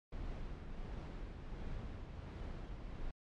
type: noise with tremolo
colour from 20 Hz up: brown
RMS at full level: -43 dBFS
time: 0.12-3.11 s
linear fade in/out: 5 ms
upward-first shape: triangle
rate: 1.4 Hz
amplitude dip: 40%
effects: low-pass 4000 Hz 12 dB/octave + MP3 64 kbps